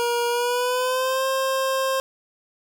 25% pulse tone with pitch glide, 475.7 to 530.9 Hz, A#4 to C5, +35 to +25 cents, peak -17 dBFS, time 0-2 s, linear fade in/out 0 ms, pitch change +190 cents, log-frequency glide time 0.28-1.26 s, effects none

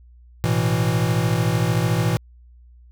square chord, A suspended second, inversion none, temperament equal, 110 / 123.47 / 164.81 Hz, A2 / B2 / E3, 0 / 0 / 0 cents, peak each -23 dBFS, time 0.44-2.17 s, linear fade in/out 0 ms, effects added 60 Hz sine -45 dBFS peak until 2.91 s

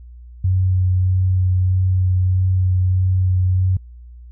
sine tone with vibrato, 92.5 Hz, F#2, in tune, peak -13 dBFS, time 0.44-3.77 s, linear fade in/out 5 ms, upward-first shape sine, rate 1.6 Hz, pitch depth 12 cents each way, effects added 60 Hz sine -36 dBFS peak until 4.31 s

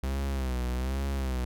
45% pulse tone with vibrato, 65 Hz, C2, 11 cents flat, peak -28 dBFS, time 0.03-1.45 s, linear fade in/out 5 ms, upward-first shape sine, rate 1.2 Hz, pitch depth 95 cents each way, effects none

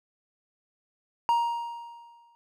triangle tone with exponential decay, 939 Hz, A#5, 12 cents sharp, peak -17 dBFS, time 1.29-2.35 s, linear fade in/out 0 ms, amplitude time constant 230 ms, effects none

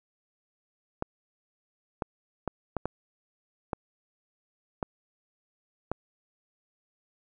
clicks, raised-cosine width 1 ms, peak -15 dBFS, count 8, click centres 1.024 / 2.022 / 2.477 / 2.767 / 2.856 / 3.732 / 4.828 / 5.916 s, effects none

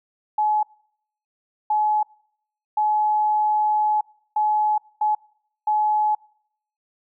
sine tone bursts at uneven times, 850 Hz, G#5, 40 cents sharp, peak -17 dBFS, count 6, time 0.38-0.63 / 1.7-2.03 / 2.77-4.01 / 4.36-4.78 / 5.01-5.15 / 5.67-6.15 s, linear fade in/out 5 ms, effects noise-tail reverb RT60 0.7 s tail -26 dB re dry

